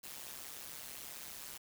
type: noise with amplitude modulation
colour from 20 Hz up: white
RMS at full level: -44 dBFS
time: 0.03-1.58 s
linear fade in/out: 10 ms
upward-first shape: sine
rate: 140 Hz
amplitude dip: 90%
effects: none